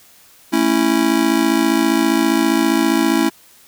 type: chord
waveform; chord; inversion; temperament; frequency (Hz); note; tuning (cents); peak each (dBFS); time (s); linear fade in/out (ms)
square; A major; none; just; 220 / 275 / 330; A3 / C#4 / E4; 0 / -14 / +2; -21 / -18 / -17; 0.52-3.3; 20
effects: white hiss -48 dBFS RMS until 3.67 s